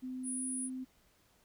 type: tone with pitch glide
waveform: sine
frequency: 256.3 to 258.1 Hz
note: C4 to C4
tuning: -36 to -23 cents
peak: -38 dBFS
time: 0.02-0.85 s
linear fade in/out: 20 ms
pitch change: +13 cents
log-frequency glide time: 0.33-0.71 s
type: tone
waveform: sine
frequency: 9770 Hz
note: D#9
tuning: 33 cents flat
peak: -37 dBFS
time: 0.23-0.7 s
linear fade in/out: 50 ms
effects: pink hiss -69 dBFS RMS until 1.44 s